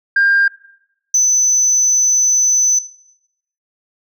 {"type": "tone pair in turn", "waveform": "sine", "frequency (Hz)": [1601, 6045], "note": ["G6", "F#8"], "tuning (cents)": [36, 36], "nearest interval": "octave + major seventh", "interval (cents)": 2300, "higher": "second", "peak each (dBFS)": -8, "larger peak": "neither", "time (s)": [[0.16, 0.48], [1.14, 2.79]], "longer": "second", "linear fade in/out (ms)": 5, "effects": ["noise-tail reverb RT60 0.8 s tail -18 dB re dry", "tanh soft clip ceiling -6 dBFS"]}